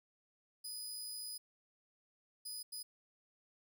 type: tone bursts at uneven times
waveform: 20% pulse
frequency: 4978 Hz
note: D#8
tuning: in tune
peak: -37 dBFS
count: 3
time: 0.64-1.38 / 2.45-2.63 / 2.72-2.83 s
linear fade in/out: 10 ms
effects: none